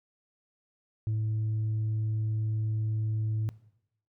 sine tone, 109 Hz, A2, 16 cents flat, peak -24 dBFS, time 1.07-3.49 s, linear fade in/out 0 ms, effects noise-tail reverb RT60 0.8 s tail -21 dB re dry + tanh soft clip ceiling -25 dBFS

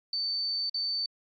sine tone with dropouts, 4548 Hz, C#8, 44 cents sharp, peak -28 dBFS, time 0.13-1.06 s, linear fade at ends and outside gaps 2 ms, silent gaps 0.696-0.743 s, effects AAC 48 kbps

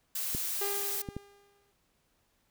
blue noise, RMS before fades -34 dBFS, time 0.15-1.02 s, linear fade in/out 5 ms
clicks, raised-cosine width 3 ms, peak -23 dBFS, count 3, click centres 0.349 / 1.088 / 1.166 s
sawtooth tone with exponential decay, 403 Hz, G4, 48 cents sharp, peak -28 dBFS, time 0.61-1.72 s, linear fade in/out 5 ms, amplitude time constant 240 ms
effects pink hiss -73 dBFS RMS until 2.5 s

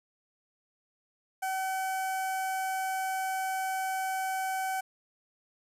sawtooth tone with notch filter, 760 Hz, F#5, 46 cents sharp, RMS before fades -32 dBFS, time 1.42-4.81 s, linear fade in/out 10 ms, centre 3800 Hz, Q 0.72, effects resampled to 32000 Hz + 10-bit

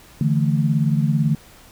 sine chord, D suspended second, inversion none, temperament equal, 146.83 / 164.81 / 220 Hz, D3 / E3 / A3, 0 / 0 / 0 cents, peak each -18 / -21 / -22 dBFS, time 0.21-1.35 s, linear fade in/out 2 ms, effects pink hiss -47 dBFS RMS until 1.71 s

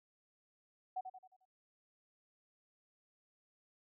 sine tone with echo, 748 Hz, F#5, 19 cents sharp, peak -36 dBFS, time 0.96-1.01 s, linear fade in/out 10 ms, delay 89 ms, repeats 5, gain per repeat -7 dB, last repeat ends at 1.455 s, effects none

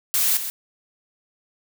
blue noise with echo, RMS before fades -20 dBFS, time 0.14-0.37 s, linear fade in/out 0 ms, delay 130 ms, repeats 1, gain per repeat -9 dB, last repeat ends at 0.5 s, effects none

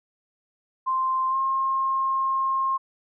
sine tone with pitch glide, 1046 to 1068 Hz, C6 to C6, -1 to +35 cents, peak -21 dBFS, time 0.86-2.78 s, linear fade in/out 20 ms, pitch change +36 cents, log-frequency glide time 1.3-1.36 s, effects none

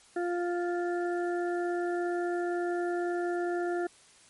harmonic tone, 350 Hz, F4, 4 cents sharp, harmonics 1 / 2 / 4 / 5, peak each -29 / -35 / -41 / -43 dBFS, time 0.16-3.87 s, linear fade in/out 5 ms, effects white hiss -58 dBFS RMS until 4.29 s + MP3 48 kbps

